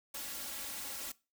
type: noise with comb filter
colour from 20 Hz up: white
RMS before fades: -42 dBFS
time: 0.14-1.12 s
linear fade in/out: 5 ms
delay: 3.6 ms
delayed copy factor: +0.8
effects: noise-tail reverb RT60 0.3 s tail -21 dB re dry